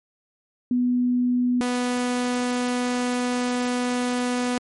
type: tone pair in turn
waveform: sine / sawtooth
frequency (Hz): 246.9 / 246.9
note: B3 / B3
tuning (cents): 0 / 0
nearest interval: unison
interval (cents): 0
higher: neither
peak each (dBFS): -18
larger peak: neither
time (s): 0.71-1.61 / 1.61-4.58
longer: second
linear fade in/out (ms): 2
effects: MP3 48 kbps